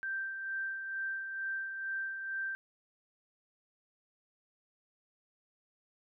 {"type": "tone with tremolo", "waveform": "sine", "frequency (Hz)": 1568, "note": "G6", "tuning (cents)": 0, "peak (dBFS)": -33, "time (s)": [0.03, 2.55], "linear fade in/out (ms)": 0, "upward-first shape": "sine", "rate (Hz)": 2.2, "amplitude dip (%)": 45, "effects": []}